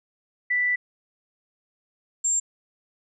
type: tone pair in turn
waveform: sine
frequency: 1975.5 / 7401 Hz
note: B6 / A#8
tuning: 0 / -13 cents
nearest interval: octave + major seventh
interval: 2287 cents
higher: second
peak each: -20 dBFS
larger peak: neither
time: 0.5-0.76 / 2.24-2.4 s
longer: first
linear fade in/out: 10 ms
effects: none